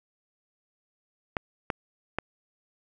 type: clicks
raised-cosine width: 0.5 ms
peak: -12 dBFS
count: 3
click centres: 1.368 / 1.702 / 2.186 s
effects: none